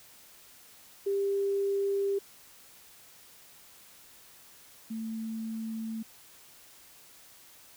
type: tone pair in turn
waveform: sine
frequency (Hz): 396.9 / 222.8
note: G4 / A3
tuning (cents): +22 / +22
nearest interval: minor seventh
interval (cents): 1000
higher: first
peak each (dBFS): -26 / -33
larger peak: first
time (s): 1.06-2.19 / 4.9-6.03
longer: neither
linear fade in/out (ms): 10
effects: white hiss -55 dBFS RMS until 7.76 s